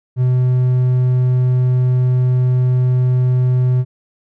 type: tone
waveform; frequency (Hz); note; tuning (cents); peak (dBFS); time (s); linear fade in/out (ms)
triangle; 126.4; B2; +41; -9; 0.16-3.85; 50
effects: none